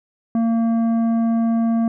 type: tone with tanh clipping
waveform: triangle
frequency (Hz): 228.8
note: A#3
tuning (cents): -32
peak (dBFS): -17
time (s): 0.35-1.88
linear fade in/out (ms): 2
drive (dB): 13
effects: none